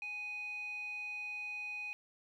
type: tone with band-pass filter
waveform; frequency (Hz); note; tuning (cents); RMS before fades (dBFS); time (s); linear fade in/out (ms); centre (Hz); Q
square; 830.6; G#5; 0; -42; 0.02-1.93; 0; 2400; 9.1
effects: none